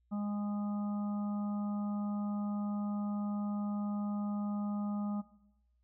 harmonic tone, 205.8 Hz, G#3, 16 cents flat, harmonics 1 / 3 / 4 / 5 / 6, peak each -33 / -49 / -49 / -58 / -50 dBFS, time 0.11-5.22 s, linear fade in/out 20 ms, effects noise-tail reverb RT60 1.0 s tail -19 dB re dry + added 60 Hz sine -70 dBFS peak until 5.83 s

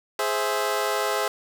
20% pulse chord, Ab augmented, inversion none, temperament equal with one note detuned, 417.2 / 523.3 / 659.3 Hz, Ab4 / C5 / E5, +8 / 0 / 0 cents, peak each -22 / -23 / -23 dBFS, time 0.19-1.28 s, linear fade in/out 2 ms, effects none

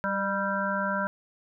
harmonic tone with a mistuned harmonic, 195.7 Hz, G3, 3 cents flat, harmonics 1 / 3 / 5 / 7 / 8, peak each -32 / -32 / -32 / -32 / -32 dBFS, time 0.04-1.07 s, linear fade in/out 0 ms, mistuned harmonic 3, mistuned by +39 cents, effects none

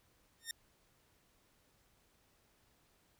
10% pulse tone with exponential growth, 1831 Hz, A#6, 32 cents flat, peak -27 dBFS, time 0.39-0.51 s, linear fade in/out 2 ms, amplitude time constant 24 ms, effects pink hiss -72 dBFS RMS until 3.19 s

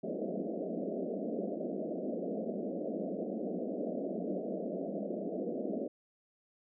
pink band-pass noise, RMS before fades -37 dBFS, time 0.03-5.88 s, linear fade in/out 10 ms, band 180 to 670 Hz, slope 96 dB/octave, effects none

